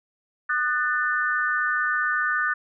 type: tone cluster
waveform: sine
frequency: 1223 / 1488 / 1780 Hz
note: D#6 / F#6 / A6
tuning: -30 / +9 / +20 cents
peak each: -27 / -24 / -26 dBFS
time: 0.49-2.54 s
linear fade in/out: 10 ms
effects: none